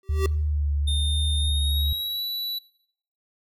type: tone with exponential growth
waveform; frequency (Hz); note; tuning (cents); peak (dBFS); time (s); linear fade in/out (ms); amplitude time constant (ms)
square; 386.7; G4; -24; -21; 0.03-0.26; 2; 49
type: tone with vibrato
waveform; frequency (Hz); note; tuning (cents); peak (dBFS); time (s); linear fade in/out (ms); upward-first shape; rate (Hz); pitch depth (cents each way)
sine; 74; D2; +14; -21; 0.09-1.93; 5; sine; 1.1; 45
type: tone with pitch glide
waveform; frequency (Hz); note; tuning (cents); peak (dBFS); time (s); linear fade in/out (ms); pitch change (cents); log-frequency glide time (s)
square; 3636 to 3942; A#7 to B7; -44 to -4; -27; 0.87-2.59; 10; +140; 1.35-2.23
effects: noise-tail reverb RT60 0.7 s tail -21 dB re dry